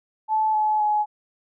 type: tone with pitch steps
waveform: sine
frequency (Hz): 869 / 856 / 843.3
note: A5 / A5 / G#5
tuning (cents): -22 / -48 / +26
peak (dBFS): -18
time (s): 0.28-1.06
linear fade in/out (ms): 50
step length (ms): 260
effects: none